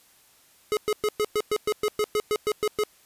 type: tone bursts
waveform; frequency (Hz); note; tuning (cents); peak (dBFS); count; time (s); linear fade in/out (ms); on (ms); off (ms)
square; 422.9; G#4; +31; -22; 14; 0.72-2.836; 0; 49; 110
effects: white hiss -58 dBFS RMS until 3.05 s + resampled to 32000 Hz

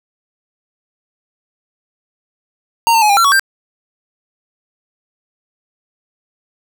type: tone with pitch steps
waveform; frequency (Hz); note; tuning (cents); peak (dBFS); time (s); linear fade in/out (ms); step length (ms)
square; 924 / 900 / 845 / 804 / 1358 / 1123 / 1574; A#5 / A5 / G#5 / G5 / F6 / C#6 / G6; -16 / +39 / +30 / +44 / -49 / +22 / +7; -9; 2.87-3.395; 0; 75
effects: none

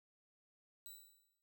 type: tone with exponential decay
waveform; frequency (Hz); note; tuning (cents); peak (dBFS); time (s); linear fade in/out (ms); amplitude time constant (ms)
5% pulse; 3949; B7; -1; -40; 0.86-1.42; 0; 120
effects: noise-tail reverb RT60 0.2 s tail -17 dB re dry

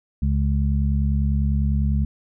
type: harmonic tone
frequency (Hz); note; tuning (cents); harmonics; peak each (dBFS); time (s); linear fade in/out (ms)
70; C#2; +18; 1 / 2 / 3; -19 / -24 / -26; 0.22-2.05; 5
effects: none

